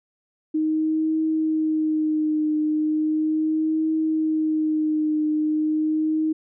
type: tone with vibrato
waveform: sine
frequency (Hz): 311.1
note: D#4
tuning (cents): 0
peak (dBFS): -19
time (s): 0.54-6.33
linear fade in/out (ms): 10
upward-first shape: triangle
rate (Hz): 0.37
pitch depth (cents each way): 32
effects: none